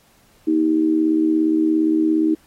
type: tone with amplitude modulation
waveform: sine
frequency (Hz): 315.5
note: D#4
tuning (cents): +24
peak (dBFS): -11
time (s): 0.47-2.35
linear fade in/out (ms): 10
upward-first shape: sine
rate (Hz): 77.3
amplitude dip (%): 70
effects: pink hiss -56 dBFS RMS until 2.46 s + AAC 48 kbps

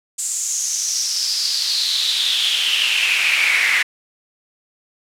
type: noise with high-pass filter sweep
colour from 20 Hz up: brown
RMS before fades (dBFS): -19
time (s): 0.18-3.83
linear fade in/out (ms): 10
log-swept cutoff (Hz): 7600 to 2000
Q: 6.1
effects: low-pass 12000 Hz 12 dB/octave

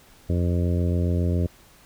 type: harmonic tone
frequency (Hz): 87.31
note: F2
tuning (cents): 0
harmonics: 1 / 2 / 3 / 4 / 5 / 6 / 7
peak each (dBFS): -21 / -27 / -31 / -33 / -35 / -37 / -38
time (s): 0.29-1.47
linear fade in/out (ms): 10
effects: pink hiss -53 dBFS RMS until 1.85 s

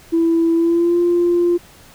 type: tone with pitch glide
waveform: sine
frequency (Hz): 331.6 to 347.9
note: E4 to F4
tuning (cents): +10 to -7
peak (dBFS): -11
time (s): 0.12-1.58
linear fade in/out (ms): 20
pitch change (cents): +83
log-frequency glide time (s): 0.54-0.99
effects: tanh soft clip ceiling -8 dBFS + pink hiss -45 dBFS RMS until 1.94 s

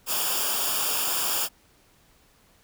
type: noise with comb filter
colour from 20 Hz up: white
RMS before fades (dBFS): -26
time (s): 0.06-1.49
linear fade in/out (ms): 50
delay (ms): 0.49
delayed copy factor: -0.75
effects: pink hiss -60 dBFS RMS until 2.63 s

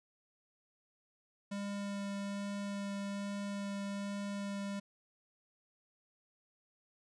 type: tone with vibrato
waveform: square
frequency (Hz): 200.5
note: G3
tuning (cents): +39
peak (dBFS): -38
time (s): 1.51-4.8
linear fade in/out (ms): 10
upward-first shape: sine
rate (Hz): 1.2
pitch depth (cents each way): 8
effects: resampled to 22050 Hz + 13-bit

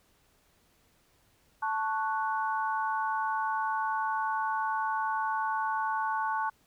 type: chord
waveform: sine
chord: F# minor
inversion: first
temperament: equal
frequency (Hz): 880 / 1108.7 / 1480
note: A5 / C#6 / F#6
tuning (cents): 0 / 0 / 0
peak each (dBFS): -30 / -33 / -35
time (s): 1.62-6.5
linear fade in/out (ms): 10
effects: pink hiss -67 dBFS RMS until 6.66 s

